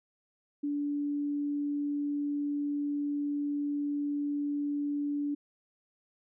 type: tone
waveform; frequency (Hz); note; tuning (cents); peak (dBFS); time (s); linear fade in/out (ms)
sine; 289.4; D4; -25; -29; 0.63-5.35; 10
effects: none